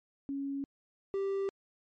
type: tone pair in turn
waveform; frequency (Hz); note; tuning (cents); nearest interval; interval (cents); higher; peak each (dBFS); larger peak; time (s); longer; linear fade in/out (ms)
sine / triangle; 277.2 / 392; C#4 / G4; 0 / 0; tritone; 600; second; -33 / -28; second; 0.29-0.64 / 1.14-1.49; neither; 0
effects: MP3 32 kbps